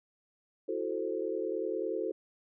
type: chord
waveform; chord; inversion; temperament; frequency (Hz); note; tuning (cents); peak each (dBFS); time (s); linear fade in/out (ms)
sine; F# half-diminished seventh; third; equal; 329.6 / 370 / 440 / 523.3; E4 / F#4 / A4 / C5; 0 / 0 / 0 / 0; -38 / -36 / -35 / -38; 0.68-2.12; 10
effects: none